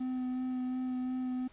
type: tone with vibrato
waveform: triangle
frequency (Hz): 254.5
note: C4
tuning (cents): -48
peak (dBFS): -30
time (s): 0-1.48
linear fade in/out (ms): 10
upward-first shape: sine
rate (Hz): 2.8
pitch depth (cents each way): 12
effects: pink hiss -62 dBFS RMS until 1.52 s + resampled to 8000 Hz